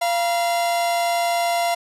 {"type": "tone pair together", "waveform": "45% pulse", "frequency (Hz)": [689.6, 959], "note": ["F5", "A#5"], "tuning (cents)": [-22, 49], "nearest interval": "tritone", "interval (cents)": 571, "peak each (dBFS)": [-19, -28], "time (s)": [0.01, 1.75], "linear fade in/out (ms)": 10, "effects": ["resampled to 32000 Hz"]}